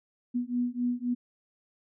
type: beating tone pair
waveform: sine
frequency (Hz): 242.6 / 246.4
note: B3 / B3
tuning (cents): -31 / -4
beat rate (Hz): 3.8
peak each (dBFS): -30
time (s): 0.34-1.15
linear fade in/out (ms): 20
effects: none